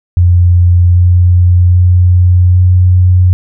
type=tone with pitch steps; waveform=sine; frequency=88.2 / 89.07 / 89.95 / 90.84 Hz; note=F2 / F2 / F#2 / F#2; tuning=+18 / +35 / -48 / -31 cents; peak=-3 dBFS; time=0.17-3.33 s; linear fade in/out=0 ms; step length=790 ms; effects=none